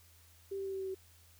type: tone with pitch steps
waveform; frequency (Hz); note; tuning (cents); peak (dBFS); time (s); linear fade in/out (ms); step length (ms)
sine; 392 / 389.5 / 387.1 / 384.6 / 382.2 / 379.7; G4 / G4 / G4 / G4 / G4 / F#4; 0 / -11 / -22 / -33 / -44 / +45; -36; 0.51-0.948; 10; 73
effects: added 84 Hz sine -62 dBFS peak until 1.39 s + white hiss -64 dBFS RMS until 1.39 s